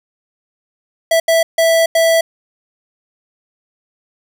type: tone bursts at uneven times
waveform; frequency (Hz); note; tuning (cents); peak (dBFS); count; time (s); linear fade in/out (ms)
square; 658; E5; -3; -10; 4; 1.11-1.2 / 1.28-1.43 / 1.58-1.86 / 1.95-2.21; 5
effects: none